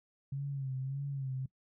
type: tone with vibrato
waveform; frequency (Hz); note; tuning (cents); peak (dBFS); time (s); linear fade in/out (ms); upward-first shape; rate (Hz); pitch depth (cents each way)
sine; 135.8; C#3; -35; -34; 0.32-1.46; 5; sine; 1.7; 67
effects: noise-tail reverb RT60 0.1 s tail -21 dB re dry